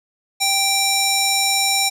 square tone with band-pass filter, 784 Hz, G5, in tune, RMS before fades -18 dBFS, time 0.4-1.9 s, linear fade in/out 20 ms, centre 6700 Hz, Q 0.95, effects none

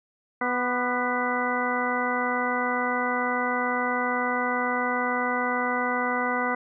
harmonic tone with a mistuned harmonic, 247.9 Hz, B3, 7 cents sharp, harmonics 1 / 2 / 3 / 4 / 5 / 6 / 8, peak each -31 / -31 / -31 / -31 / -31 / -31 / -31 dBFS, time 0.41-6.55 s, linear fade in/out 5 ms, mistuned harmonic 5, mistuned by -35 cents, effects none

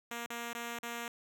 5% pulse tone with dropouts, 235.6 Hz, A#3, 19 cents sharp, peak -27 dBFS, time 0.11-1.08 s, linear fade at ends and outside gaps 2 ms, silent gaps 0.262-0.303 / 0.531-0.55 / 0.789-0.831 s, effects none

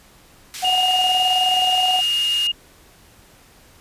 pink band-pass noise, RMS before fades -33 dBFS, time 0.54-2.47 s, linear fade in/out 0 ms, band 2500 to 11000 Hz, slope 12 dB/octave
sine tone with tremolo, 740 Hz, F#5, in tune, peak -17 dBFS, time 0.62-2.01 s, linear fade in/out 20 ms, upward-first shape square, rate 19 Hz, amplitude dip 45%
sine tone, 2845 Hz, F7, 31 cents sharp, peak -17 dBFS, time 0.64-2.52 s, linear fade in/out 10 ms
effects pink hiss -50 dBFS RMS until 3.8 s + resampled to 32000 Hz

